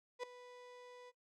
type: tone with ADSR envelope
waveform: 35% pulse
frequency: 493.9 Hz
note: B4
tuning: in tune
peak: -36 dBFS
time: 0.19-1.12 s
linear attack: 43 ms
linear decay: 3 ms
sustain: -16 dB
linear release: 35 ms
effects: noise-tail reverb RT60 0.1 s tail -17 dB re dry + low-pass 6000 Hz 12 dB/octave